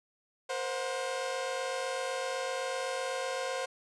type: tone cluster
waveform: sawtooth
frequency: 477.1 / 525 / 727 Hz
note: A#4 / C5 / F#5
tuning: +40 / +6 / -31 cents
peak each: -37 / -30 / -36 dBFS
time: 0.49-3.66 s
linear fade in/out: 10 ms
effects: resampled to 22050 Hz + 10-bit